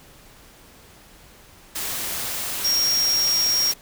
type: tone in noise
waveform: sine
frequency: 5588 Hz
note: F8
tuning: in tune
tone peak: -18 dBFS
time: 2.64-3.72 s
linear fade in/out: 10 ms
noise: white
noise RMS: -28 dBFS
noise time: 1.75-3.74 s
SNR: +7 dB
effects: pink hiss -49 dBFS RMS until 3.81 s